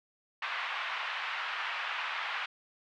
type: band-pass noise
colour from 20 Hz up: pink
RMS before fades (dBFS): -36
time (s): 0.42-2.46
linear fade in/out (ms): 5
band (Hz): 960 to 3100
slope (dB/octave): 24
effects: none